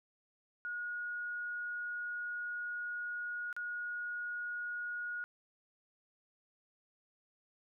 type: tone with dropouts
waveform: sine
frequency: 1445 Hz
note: F#6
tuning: 41 cents flat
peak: -37 dBFS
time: 0.65-5.24 s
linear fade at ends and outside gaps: 0 ms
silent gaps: 3.528-3.565 s
effects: none